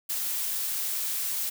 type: noise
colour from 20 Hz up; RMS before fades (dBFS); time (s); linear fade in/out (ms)
blue; -30; 0.09-1.5; 10
effects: none

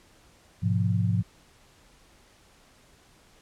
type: chord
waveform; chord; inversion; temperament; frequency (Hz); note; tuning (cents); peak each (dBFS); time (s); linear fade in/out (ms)
sine; F diminished; first; just; 104.77 / 125.72 / 174.61; Ab2 / Cb3 / F3; +16 / +31 / 0; -24 / -29 / -27; 0.62-1.23; 20
effects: pink hiss -58 dBFS RMS until 3.41 s + low-pass 10000 Hz 12 dB/octave

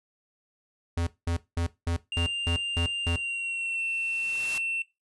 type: tone bursts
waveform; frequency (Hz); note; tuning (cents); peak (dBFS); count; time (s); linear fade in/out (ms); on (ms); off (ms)
square; 85; F2; -46; -26; 8; 0.97-3.162; 5; 99; 200
type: tone with pitch glide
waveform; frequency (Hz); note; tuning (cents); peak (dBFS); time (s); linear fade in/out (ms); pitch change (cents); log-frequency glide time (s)
triangle; 2794 to 2700; F7 to E7; 0 to +41; -27; 2.12-4.82; 2; -59; 3.02-3.82
type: noise with exponential growth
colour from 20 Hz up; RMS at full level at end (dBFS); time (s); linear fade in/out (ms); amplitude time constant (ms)
white; -34; 3.52-4.58; 2; 230
effects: noise-tail reverb RT60 0.2 s tail -17 dB re dry + resampled to 24000 Hz

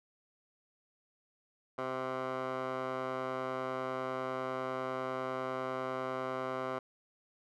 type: tone with band-pass filter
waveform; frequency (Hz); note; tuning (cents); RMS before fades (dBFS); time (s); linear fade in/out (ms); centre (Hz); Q
15% pulse; 130; C3; -11; -37; 1.78-6.79; 5; 890; 2.3
effects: none

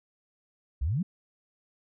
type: exponential sweep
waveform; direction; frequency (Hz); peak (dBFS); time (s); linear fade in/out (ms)
sine; up; 58.27 to 205.2; -25; 0.81-1.03; 10
effects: none

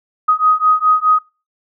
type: beating tone pair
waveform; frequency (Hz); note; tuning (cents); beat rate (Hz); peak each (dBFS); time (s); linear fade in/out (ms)
sine; 1251 / 1255.8; D#6 / D#6; +9 / +16; 4.8; -13; 0.28-1.19; 10
effects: noise-tail reverb RT60 0.3 s tail -23 dB re dry

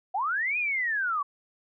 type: linear two-way sweep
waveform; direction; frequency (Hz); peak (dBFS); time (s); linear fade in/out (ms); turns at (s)
sine; up then down; 705 to 2512 to 1100; -25; 0.14-1.23; 10; 0.58
effects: none

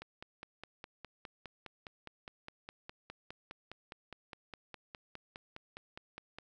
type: click train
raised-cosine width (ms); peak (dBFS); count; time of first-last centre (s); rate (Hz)
0.3; -29; 32; 0.02-6.386; 4.87
effects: none

